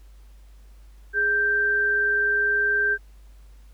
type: tone pair together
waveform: sine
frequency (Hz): 415.3 / 1569.8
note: G#4 / G6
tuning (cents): 0 / +2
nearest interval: octave + major seventh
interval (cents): 2302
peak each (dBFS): -30 / -19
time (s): 1.13-2.98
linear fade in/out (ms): 50
effects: added 50 Hz sine -45 dBFS peak until 3.73 s + pink hiss -62 dBFS RMS until 3.73 s